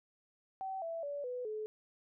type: tone with pitch steps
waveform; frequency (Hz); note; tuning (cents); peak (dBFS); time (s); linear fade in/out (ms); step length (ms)
sine; 766 / 663 / 573.9 / 496.7 / 429.9; G5 / E5 / D5 / B4 / A4; -40 / +10 / -40 / +10 / -40; -37; 0.61-1.66; 0; 210
effects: none